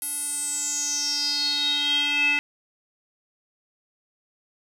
square tone with band-pass filter sweep, 290 Hz, D4, 22 cents flat, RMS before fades -25 dBFS, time 0.02-2.39 s, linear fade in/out 0 ms, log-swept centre 11000 to 2400 Hz, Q 9, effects none

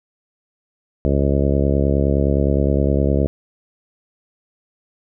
harmonic tone, 69.7 Hz, C#2, 10 cents sharp, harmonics 1 / 2 / 3 / 4 / 5 / 6 / 7 / 8 / 9, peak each -18 / -21 / -23 / -24 / -25 / -26 / -26 / -27 / -28 dBFS, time 1.05-3.27 s, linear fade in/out 0 ms, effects none

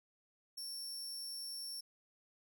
sawtooth tone, 5450 Hz, F8, 43 cents flat, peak -40 dBFS, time 0.57-1.81 s, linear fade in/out 10 ms, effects none

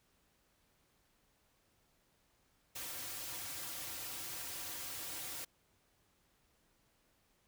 white noise with comb filter, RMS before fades -44 dBFS, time 2.75-5.45 s, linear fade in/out 10 ms, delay 4.7 ms, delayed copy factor -0.75, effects pink hiss -74 dBFS RMS until 7.47 s

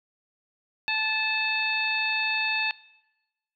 harmonic tone with a mistuned harmonic, 872 Hz, A5, 16 cents flat, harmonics 1 / 2 / 3 / 4 / 5, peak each -33 / -31 / -26 / -34 / -34 dBFS, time 0.88-2.71 s, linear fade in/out 0 ms, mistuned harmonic 4, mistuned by +73 cents, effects noise-tail reverb RT60 1.0 s tail -21 dB re dry

